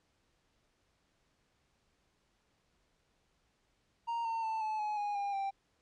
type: tone with pitch steps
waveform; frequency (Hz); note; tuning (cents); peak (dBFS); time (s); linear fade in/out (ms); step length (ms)
triangle; 931 / 908.7 / 886.9 / 865.6 / 844.9 / 824.6 / 804.9 / 785.6; A#5 / A#5 / A5 / A5 / G#5 / G#5 / G5 / G5; -2 / -44 / +14 / -29 / +30 / -13 / +46 / +4; -31; 4.07-5.51; 20; 180
effects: pink hiss -75 dBFS RMS until 5.81 s + low-pass 7000 Hz 12 dB/octave